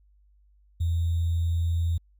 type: tone with sample-and-hold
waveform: sine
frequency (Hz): 84.1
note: E2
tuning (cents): +35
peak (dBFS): -22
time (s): 0.8-1.98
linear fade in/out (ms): 10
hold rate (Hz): 3675
effects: added 50 Hz sine -57 dBFS peak until 2.19 s